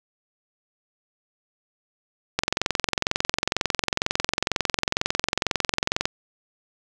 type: click train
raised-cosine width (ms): 0.2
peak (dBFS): -3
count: 82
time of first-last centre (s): 2.39-6.055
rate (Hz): 22.1
effects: none